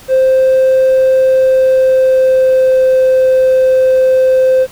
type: tone with pitch glide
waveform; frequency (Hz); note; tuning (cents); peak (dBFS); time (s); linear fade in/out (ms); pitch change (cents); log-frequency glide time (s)
triangle; 523.3 to 519.1; C5 to C5; 0 to -14; -3; 0.08-4.67; 50; -14; 1.17-2.9
effects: tanh soft clip ceiling -2 dBFS + pink hiss -37 dBFS RMS until 4.71 s